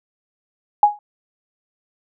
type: tone with exponential decay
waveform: sine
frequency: 830.6 Hz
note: G#5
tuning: in tune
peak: -4 dBFS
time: 0.83-0.99 s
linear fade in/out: 2 ms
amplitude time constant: 33 ms
effects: none